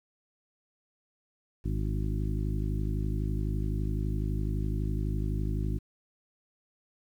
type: harmonic tone with a mistuned harmonic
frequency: 51.91 Hz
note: G#1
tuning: in tune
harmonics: 1 / 2 / 3 / 4 / 5 / 6 / 7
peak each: -30 / -33 / -36 / -40 / -43 / -42 / -44 dBFS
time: 1.64-5.79 s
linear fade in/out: 20 ms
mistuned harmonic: 6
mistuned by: -28 cents
effects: 10-bit